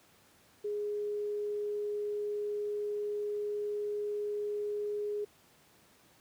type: tone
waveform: sine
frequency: 415.3 Hz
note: G#4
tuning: in tune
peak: -32 dBFS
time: 0.64-5.25 s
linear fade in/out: 10 ms
effects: pink hiss -63 dBFS RMS until 6.2 s + high-pass 100 Hz 12 dB/octave